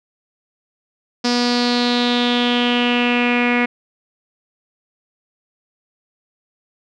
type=tone with low-pass filter sweep; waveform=sawtooth; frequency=242.7 Hz; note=B3; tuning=30 cents flat; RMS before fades=-17 dBFS; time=1.24-3.66 s; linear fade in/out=10 ms; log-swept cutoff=5100 to 2200 Hz; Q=5.4; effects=none